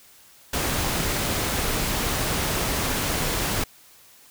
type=noise; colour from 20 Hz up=pink; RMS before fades=-25 dBFS; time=0.53-3.64 s; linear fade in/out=5 ms; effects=white hiss -52 dBFS RMS until 4.3 s